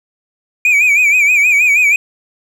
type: tone with vibrato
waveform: triangle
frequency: 2381 Hz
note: D7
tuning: 23 cents sharp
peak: -6 dBFS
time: 0.65-1.96 s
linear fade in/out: 2 ms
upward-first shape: sine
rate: 6.3 Hz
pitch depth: 100 cents each way
effects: none